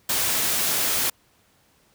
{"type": "noise", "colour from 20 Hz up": "white", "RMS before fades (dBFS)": -23, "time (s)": [0.09, 1.1], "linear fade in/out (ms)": 5, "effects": ["pink hiss -61 dBFS RMS until 1.94 s", "high-pass 60 Hz 12 dB/octave"]}